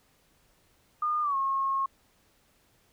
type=tone with pitch glide; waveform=sine; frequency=1217 to 1084.2 Hz; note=D#6 to C#6; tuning=-39 to -39 cents; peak=-25 dBFS; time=1.02-1.86 s; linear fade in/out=5 ms; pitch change=-200 cents; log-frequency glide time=1.22-1.36 s; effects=pink hiss -66 dBFS RMS until 2.92 s